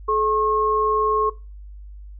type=tone pair together; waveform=sine; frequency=429.7 / 1082 Hz; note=A4 / C#6; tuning=-41 / -42 cents; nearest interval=octave + major third; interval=1599 cents; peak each=-21 / -19 dBFS; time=0.08-1.3 s; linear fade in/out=10 ms; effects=noise-tail reverb RT60 0.3 s tail -18 dB re dry + added 50 Hz sine -36 dBFS peak until 2.19 s